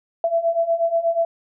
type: beating tone pair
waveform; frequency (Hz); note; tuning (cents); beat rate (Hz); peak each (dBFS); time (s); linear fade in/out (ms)
sine; 664 / 672.3; E5 / E5; +12 / +34; 8.3; -22 / -19; 0.24-1.25; 2
effects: none